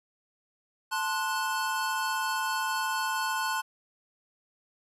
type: chord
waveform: square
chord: F# diminished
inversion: first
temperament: equal with one note detuned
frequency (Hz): 880 / 1046.5 / 1468.1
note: A5 / C6 / F#6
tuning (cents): 0 / 0 / -14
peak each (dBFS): -33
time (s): 0.91-3.62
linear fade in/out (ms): 20
effects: resampled to 32000 Hz + 11-bit